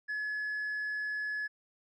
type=tone with tanh clipping; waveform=triangle; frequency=1703 Hz; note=G#6; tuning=43 cents sharp; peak=-33 dBFS; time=0.08-1.48 s; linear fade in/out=20 ms; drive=6 dB; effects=none